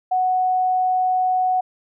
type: tone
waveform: sine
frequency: 740 Hz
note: F#5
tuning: in tune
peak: -16 dBFS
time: 0.11-1.61 s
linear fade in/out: 10 ms
effects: none